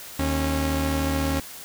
sawtooth tone pair together, 76.61 / 273 Hz, D#2 / C#4, -26 / -26 cents, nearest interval octave + minor seventh, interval 2200 cents, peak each -21 dBFS, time 0.19-1.4 s, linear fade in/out 5 ms, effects white hiss -40 dBFS RMS until 1.64 s

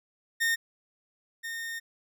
40% pulse tone pair in turn, 1834 / 1834 Hz, A#6 / A#6, -29 / -29 cents, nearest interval unison, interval 0 cents, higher neither, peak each -23 / -33 dBFS, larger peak first, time 0.4-0.56 / 1.43-1.8 s, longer second, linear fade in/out 20 ms, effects none

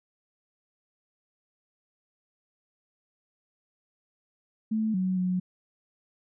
sine tone with pitch steps, 218.8 / 186 / 182.7 Hz, A3 / F#3 / F#3, -9 / +9 / -22 cents, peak -24 dBFS, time 4.71-5.4 s, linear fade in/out 10 ms, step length 230 ms, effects none

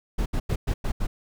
brown noise bursts at uneven times, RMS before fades -24 dBFS, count 6, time 0.18-0.26 / 0.33-0.4 / 0.49-0.56 / 0.67-0.74 / 0.84-0.92 / 1-1.07 s, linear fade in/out 10 ms, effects none

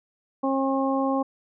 harmonic tone, 269.6 Hz, C#4, 48 cents flat, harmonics 1 / 2 / 3 / 4, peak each -24 / -27 / -29 / -30 dBFS, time 0.43-1.23 s, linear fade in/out 10 ms, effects none

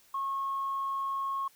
sine tone, 1090 Hz, C#6, 29 cents flat, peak -29 dBFS, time 0.14-1.48 s, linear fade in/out 5 ms, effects tanh soft clip ceiling -25 dBFS + white hiss -62 dBFS RMS until 1.55 s

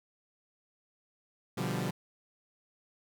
sawtooth chord, G dominant seventh, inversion first, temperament equal, 123.47 / 146.83 / 174.61 / 196 Hz, B2 / D3 / F3 / G3, 0 / 0 / 0 / 0 cents, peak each -33 dBFS, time 1.57-1.91 s, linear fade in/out 10 ms, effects none

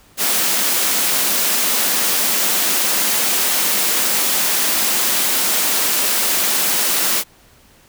white high-pass noise, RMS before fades -17 dBFS, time 0.17-7.24 s, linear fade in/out 50 ms, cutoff 170 Hz, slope 96 dB/octave, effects pink hiss -50 dBFS RMS until 7.88 s

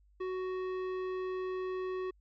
sine tone with tanh clipping, 371.5 Hz, F#4, 7 cents sharp, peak -36 dBFS, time 0.2-2.11 s, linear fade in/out 10 ms, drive 14 dB, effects added 50 Hz sine -62 dBFS peak until 2.2 s

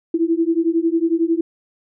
sine beating tone pair, 325.9 / 336.9 Hz, E4 / E4, -20 / +38 cents, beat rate 11 Hz, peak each -18 dBFS, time 0.14-1.41 s, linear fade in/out 5 ms, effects none

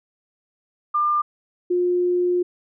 sine tone pair in turn, 1198 / 356.2 Hz, D6 / F4, +34 / +34 cents, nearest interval octave + major sixth, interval 2100 cents, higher first, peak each -17 dBFS, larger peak neither, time 0.94-1.22 / 1.7-2.43 s, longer second, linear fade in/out 10 ms, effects none

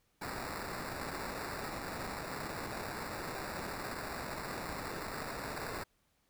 white noise with sample-and-hold, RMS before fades -41 dBFS, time 0.21-5.84 s, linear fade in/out 10 ms, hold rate 3150 Hz, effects pink hiss -75 dBFS RMS until 6.29 s

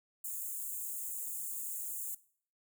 white high-pass noise, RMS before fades -40 dBFS, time 0.24-2.15 s, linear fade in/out 5 ms, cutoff 6800 Hz, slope 96 dB/octave, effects noise-tail reverb RT60 0.5 s tail -19 dB re dry

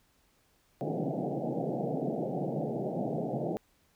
pink band-pass noise, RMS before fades -33 dBFS, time 0.81-3.57 s, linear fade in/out 0 ms, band 130 to 790 Hz, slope 96 dB/octave, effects pink hiss -69 dBFS RMS until 3.95 s

